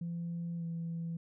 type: tone with pitch glide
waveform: sine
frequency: 170 to 166.79 Hz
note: F3 to E3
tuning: -46 to +21 cents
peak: -34 dBFS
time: 0.01-1.17 s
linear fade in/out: 5 ms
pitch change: -33 cents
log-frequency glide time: 0.57-0.64 s
effects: tanh soft clip ceiling -32 dBFS